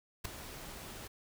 pink noise with ADSR envelope, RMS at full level -35 dBFS, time 0.24-1.08 s, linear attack 14 ms, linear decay 4 ms, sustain -12 dB, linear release 12 ms, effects none

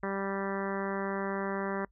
harmonic tone, 196 Hz, G3, in tune, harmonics 1 / 2 / 3 / 4 / 5 / 6 / 7 / 8 / 9 / 10, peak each -36 / -36 / -39 / -43 / -41 / -42 / -44 / -44 / -44 / -47 dBFS, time 0.03-1.85 s, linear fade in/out 2 ms, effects noise-tail reverb RT60 0.1 s tail -25 dB re dry + added 50 Hz sine -62 dBFS peak until 1.91 s

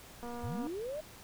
click train, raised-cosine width 1 ms, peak -31 dBFS, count 106, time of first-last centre 0.23-0.669 s, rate 239 Hz
sine linear sweep, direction up, 75 to 634 Hz, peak -36 dBFS, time 0.43-1.01 s, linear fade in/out 10 ms
effects pink hiss -53 dBFS RMS until 1.23 s

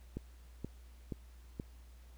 click train, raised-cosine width 3 ms, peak -26 dBFS, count 4, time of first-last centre 0.17-1.599 s, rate 2.1 Hz, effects added 60 Hz sine -53 dBFS peak until 2.17 s + pink hiss -67 dBFS RMS until 2.17 s

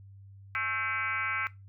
sine tone with frequency modulation, 1806 Hz, A6, 45 cents sharp, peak -28 dBFS, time 0.55-1.47 s, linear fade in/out 0 ms, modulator 240 Hz, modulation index 2.6, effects noise-tail reverb RT60 0.2 s tail -18 dB re dry + added 98 Hz sine -48 dBFS peak until 1.68 s

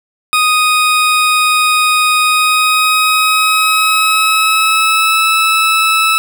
20% pulse tone with pitch glide, 1244.5 to 1307.9 Hz, D#6 to E6, 0 to -14 cents, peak -4 dBFS, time 0.33-6.18 s, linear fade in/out 0 ms, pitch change +86 cents, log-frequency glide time 2.22-5.23 s, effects none

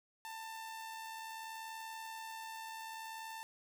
sawtooth tone with amplitude modulation, 892 Hz, A5, 23 cents sharp, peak -39 dBFS, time 0.25-3.43 s, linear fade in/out 0 ms, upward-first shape sine, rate 80.6 Hz, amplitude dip 35%, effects none

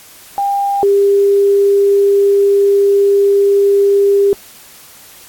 sine tone pair in turn, 800 / 400 Hz, G5 / G4, +35 / +35 cents, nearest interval octave, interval 1200 cents, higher first, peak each -12 / -7 dBFS, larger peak second, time 0.38-0.83 / 0.83-4.33 s, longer second, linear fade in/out 0 ms, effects white hiss -39 dBFS RMS until 5.28 s + AAC 64 kbps

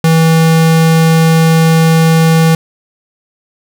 square tone, 162.4 Hz, E3, 26 cents flat, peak -6 dBFS, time 0.04-2.55 s, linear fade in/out 2 ms, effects none

